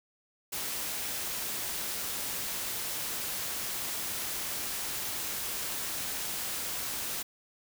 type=noise; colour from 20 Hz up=white; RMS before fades=-35 dBFS; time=0.52-7.23 s; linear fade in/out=10 ms; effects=none